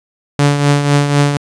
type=tone with tremolo; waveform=sawtooth; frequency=143.8 Hz; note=D3; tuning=36 cents flat; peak=-3 dBFS; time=0.39-1.37 s; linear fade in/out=0 ms; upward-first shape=triangle; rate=4 Hz; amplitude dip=60%; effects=resampled to 22050 Hz